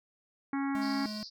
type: harmonic tone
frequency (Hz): 275.9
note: C#4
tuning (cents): -8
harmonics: 1 / 3 / 4 / 5 / 6 / 7 / 8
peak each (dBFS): -30 / -40 / -42 / -44 / -46 / -47 / -48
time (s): 0.53-1.06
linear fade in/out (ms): 2
type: tone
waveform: square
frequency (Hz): 212.4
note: G#3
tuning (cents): +39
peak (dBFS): -38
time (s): 0.75-1.23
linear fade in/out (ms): 0
type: band-pass noise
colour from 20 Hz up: white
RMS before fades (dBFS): -44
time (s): 0.81-1.3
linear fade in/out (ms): 20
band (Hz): 4400 to 5100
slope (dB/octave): 96
effects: none